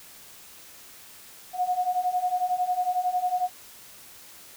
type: beating tone pair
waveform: sine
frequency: 720 / 731 Hz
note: F#5 / F#5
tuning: -47 / -21 cents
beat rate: 11 Hz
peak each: -28 / -25 dBFS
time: 1.53-3.5 s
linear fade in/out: 50 ms
effects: white hiss -48 dBFS RMS until 4.56 s

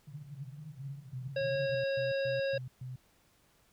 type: band-pass noise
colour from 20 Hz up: white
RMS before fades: -45 dBFS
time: 0.07-1.75 s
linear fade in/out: 2 ms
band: 130 to 150 Hz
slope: 96 dB/octave
type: tone bursts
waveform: sine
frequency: 127.5 Hz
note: C3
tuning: 44 cents flat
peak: -39 dBFS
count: 7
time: 1.13-2.96 s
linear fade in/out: 5 ms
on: 150 ms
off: 130 ms
type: harmonic tone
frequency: 546 Hz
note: C#5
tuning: 26 cents flat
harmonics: 1 / 3 / 5 / 7 / 9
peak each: -30 / -40 / -44 / -47 / -49 dBFS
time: 1.36-2.58 s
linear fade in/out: 5 ms
effects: pink hiss -68 dBFS RMS until 3.72 s

